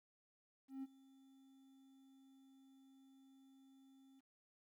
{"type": "tone with ADSR envelope", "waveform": "triangle", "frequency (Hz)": 267.8, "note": "C4", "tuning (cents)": 40, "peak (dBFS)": -40, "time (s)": [0.68, 4.21], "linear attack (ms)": 150, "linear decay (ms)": 33, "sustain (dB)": -22, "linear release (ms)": 21, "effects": ["tanh soft clip ceiling -37 dBFS", "13-bit"]}